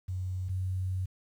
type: tone pair in turn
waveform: sine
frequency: 92.5 / 93.2 Hz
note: F#2 / F#2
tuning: 0 / +13 cents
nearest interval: unison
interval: 13 cents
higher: second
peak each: -31 / -29 dBFS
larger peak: second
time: 0.08-0.49 / 0.49-1.06 s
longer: second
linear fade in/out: 10 ms
effects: 10-bit